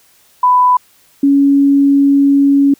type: tone pair in turn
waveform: sine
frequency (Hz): 996 / 279.5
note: B5 / C#4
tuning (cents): +14 / +14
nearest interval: octave + minor seventh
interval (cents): 2200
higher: first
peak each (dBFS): -6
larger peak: neither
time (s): 0.43-0.77 / 1.23-2.74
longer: second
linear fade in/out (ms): 5
effects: white hiss -50 dBFS RMS until 2.79 s